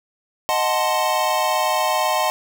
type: chord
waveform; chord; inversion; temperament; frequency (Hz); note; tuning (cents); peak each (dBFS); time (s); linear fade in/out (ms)
square; D# diminished seventh; none; equal; 622.3 / 740 / 880 / 1046.5; D#5 / F#5 / A5 / C6; 0 / 0 / 0 / 0; -24; 0.49-2.3; 0
effects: none